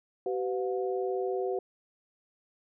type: tone cluster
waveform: sine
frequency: 381.9 / 502 / 716 Hz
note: G4 / B4 / F5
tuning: -45 / +28 / +43 cents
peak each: -30 / -34 / -37 dBFS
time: 0.26-1.59 s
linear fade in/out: 2 ms
effects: none